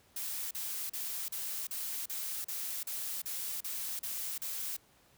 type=noise bursts; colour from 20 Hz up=blue; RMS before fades=-38 dBFS; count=12; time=0.16-4.767 s; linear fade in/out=5 ms; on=350 ms; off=37 ms; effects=pink hiss -65 dBFS RMS until 5.17 s + high-pass 60 Hz 12 dB/octave